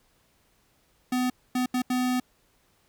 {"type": "tone bursts at uneven times", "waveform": "square", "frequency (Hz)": 251.4, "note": "B3", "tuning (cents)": 31, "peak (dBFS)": -24, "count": 4, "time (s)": [[1.12, 1.3], [1.55, 1.66], [1.74, 1.82], [1.9, 2.2]], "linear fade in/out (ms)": 5, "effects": ["pink hiss -66 dBFS RMS until 2.88 s"]}